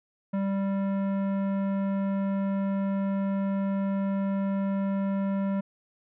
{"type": "tone with tanh clipping", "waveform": "sine", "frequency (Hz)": 196, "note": "G3", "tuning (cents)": 0, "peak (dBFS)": -27, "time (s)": [0.33, 5.61], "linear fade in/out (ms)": 10, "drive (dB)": 15, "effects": []}